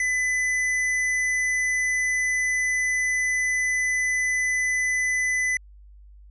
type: tone with tanh clipping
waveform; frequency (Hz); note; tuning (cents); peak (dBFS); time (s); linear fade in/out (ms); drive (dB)
sine; 2005; B6; +26; -23; 0-5.57; 2; 14
effects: added 50 Hz sine -45 dBFS peak until 6.3 s + resampled to 24000 Hz

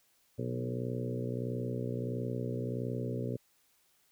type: harmonic tone with a mistuned harmonic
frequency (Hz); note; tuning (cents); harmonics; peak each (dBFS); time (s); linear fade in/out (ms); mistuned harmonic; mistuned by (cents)
61.5; B1; -7; 2 / 3 / 4 / 5 / 6 / 7 / 8 / 9; -36 / -44 / -40 / -46 / -44 / -41 / -44 / -46; 0.38-3.37; 10; 3; -19
effects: white hiss -70 dBFS RMS until 4.11 s

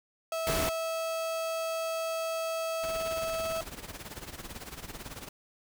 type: tone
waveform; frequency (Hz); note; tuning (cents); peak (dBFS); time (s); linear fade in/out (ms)
35% pulse; 652; E5; -19; -29; 0.32-3.61; 2
type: noise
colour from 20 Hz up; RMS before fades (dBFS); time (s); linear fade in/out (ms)
pink; -31; 0.47-0.69; 0
type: noise with tremolo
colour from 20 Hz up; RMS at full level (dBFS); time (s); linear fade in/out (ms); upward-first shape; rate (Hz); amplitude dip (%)
pink; -40; 2.83-5.29; 5; sine; 18; 75
effects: none

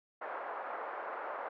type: band-pass noise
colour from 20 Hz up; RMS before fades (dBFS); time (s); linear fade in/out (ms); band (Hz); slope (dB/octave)
pink; -41; 0.21-1.49; 10; 520 to 1500; 24
effects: none

